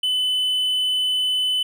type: tone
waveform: triangle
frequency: 3013 Hz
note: F#7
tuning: 31 cents sharp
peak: -17 dBFS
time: 0.03-1.63 s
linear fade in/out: 5 ms
effects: none